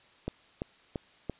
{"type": "click train", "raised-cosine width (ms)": 2, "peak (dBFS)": -19, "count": 4, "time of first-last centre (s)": [0.28, 1.297], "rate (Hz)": 2.95, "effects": ["white hiss -60 dBFS RMS until 1.39 s", "resampled to 8000 Hz"]}